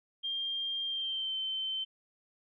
sine tone with pitch glide, 3197 to 3090 Hz, G7 to G7, +33 to -26 cents, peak -32 dBFS, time 0.23-1.85 s, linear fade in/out 20 ms, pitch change -59 cents, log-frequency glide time 0.85-1.36 s, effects none

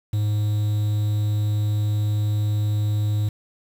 triangle tone with quantisation, 105.2 Hz, G#2, 23 cents sharp, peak -17 dBFS, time 0.13-3.29 s, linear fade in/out 5 ms, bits 7, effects none

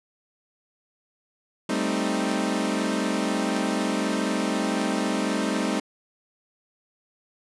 sawtooth chord, A half-diminished seventh, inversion third, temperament equal, 196 / 220 / 261.6 / 311.1 Hz, G3 / A3 / C4 / Eb4, 0 / 0 / 0 / 0 cents, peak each -25 dBFS, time 1.69-5.8 s, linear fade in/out 5 ms, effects resampled to 24000 Hz

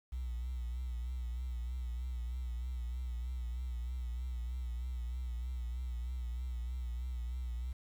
sine tone with vibrato, 61.1 Hz, B1, 18 cents flat, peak -34 dBFS, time 0.12-7.73 s, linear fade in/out 10 ms, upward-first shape triangle, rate 3.2 Hz, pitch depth 72 cents each way, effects tanh soft clip ceiling -34 dBFS + 10-bit

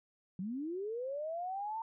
sine linear sweep, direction up, 174.61 to 914 Hz, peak -36 dBFS, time 0.39-1.82 s, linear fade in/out 2 ms, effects none

